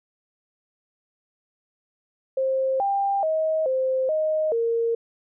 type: tone with pitch steps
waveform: sine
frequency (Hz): 529 / 794 / 633 / 522 / 623 / 461.9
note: C5 / G5 / D#5 / C5 / D#5 / A#4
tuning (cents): +19 / +22 / +30 / -4 / +2 / -16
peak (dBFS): -20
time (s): 2.37-4.95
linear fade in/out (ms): 5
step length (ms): 430
effects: none